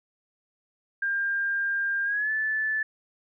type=tone with pitch glide; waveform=sine; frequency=1600 to 1744.8 Hz; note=G6 to A6; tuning=+35 to -15 cents; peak=-24 dBFS; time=1.02-2.83 s; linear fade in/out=5 ms; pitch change=+150 cents; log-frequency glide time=2.04-2.31 s; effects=none